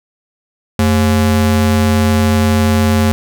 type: ring-modulated tone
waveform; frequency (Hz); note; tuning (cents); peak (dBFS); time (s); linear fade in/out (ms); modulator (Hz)
square; 155.56; D#3; 0; -7; 0.79-3.12; 0; 66.4
effects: none